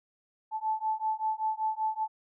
sine beating tone pair, 870 / 875.2 Hz, A5 / A5, -20 / -9 cents, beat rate 5.2 Hz, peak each -31 dBFS, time 0.51-2.08 s, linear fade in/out 50 ms, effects none

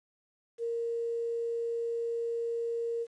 sine tone with quantisation, 465.1 Hz, A#4, 4 cents flat, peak -30 dBFS, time 0.58-3.07 s, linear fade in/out 50 ms, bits 10, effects resampled to 22050 Hz

